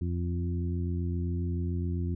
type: harmonic tone with a mistuned harmonic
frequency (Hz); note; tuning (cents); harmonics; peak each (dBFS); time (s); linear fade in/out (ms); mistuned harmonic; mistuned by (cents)
87.3; F2; 0; 1 / 2 / 3 / 4; -29 / -35 / -39 / -41; 0.01-2.15; 5; 1; -21
effects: none